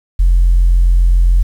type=tone; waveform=sine; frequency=43.65 Hz; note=F1; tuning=in tune; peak=-5 dBFS; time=0.19-1.43 s; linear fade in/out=10 ms; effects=tanh soft clip ceiling -3 dBFS + 7-bit